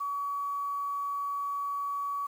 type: tone with quantisation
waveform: sine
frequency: 1133 Hz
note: C#6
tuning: 37 cents sharp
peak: -30 dBFS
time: 0-2.27 s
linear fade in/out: 10 ms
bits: 9
effects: none